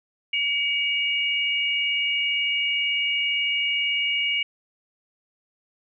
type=tone pair together; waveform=sine; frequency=2269 / 2859 Hz; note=C#7 / F7; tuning=+40 / +40 cents; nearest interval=major third; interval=400 cents; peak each=-24 dBFS; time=0.33-4.43 s; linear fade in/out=5 ms; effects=none